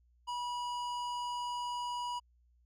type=tone with hard clipping; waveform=sine; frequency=972 Hz; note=B5; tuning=28 cents flat; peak=-37 dBFS; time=0.27-2.2 s; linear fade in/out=20 ms; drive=13 dB; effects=added 60 Hz sine -65 dBFS peak until 2.65 s